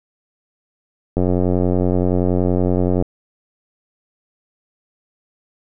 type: click train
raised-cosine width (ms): 2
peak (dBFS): -5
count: 169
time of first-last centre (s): 1.17-3.024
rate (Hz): 90.6
effects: none